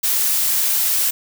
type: noise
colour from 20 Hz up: blue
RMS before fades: -18 dBFS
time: 0.03-1.11 s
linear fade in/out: 10 ms
effects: none